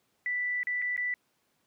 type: tone with dropouts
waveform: sine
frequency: 1975.5 Hz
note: B6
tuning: in tune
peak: -28 dBFS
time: 0.26-1.14 s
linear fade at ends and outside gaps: 1 ms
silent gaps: 0.632-0.67 / 0.818-0.822 / 0.965-0.977 s
effects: pink hiss -73 dBFS RMS until 1.66 s + high-pass 150 Hz 12 dB/octave